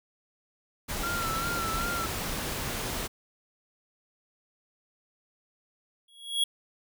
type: noise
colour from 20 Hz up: pink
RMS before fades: -33 dBFS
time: 0.88-3.08 s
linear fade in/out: 20 ms
type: tone with vibrato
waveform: triangle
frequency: 1358 Hz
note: F6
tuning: 49 cents flat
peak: -29 dBFS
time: 1.03-2.06 s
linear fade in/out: 5 ms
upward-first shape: sine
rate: 2.6 Hz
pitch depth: 55 cents each way
type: tone with exponential growth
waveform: square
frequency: 3322 Hz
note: G#7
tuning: in tune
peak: -21 dBFS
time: 6.08-6.44 s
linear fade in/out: 5 ms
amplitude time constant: 77 ms
effects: none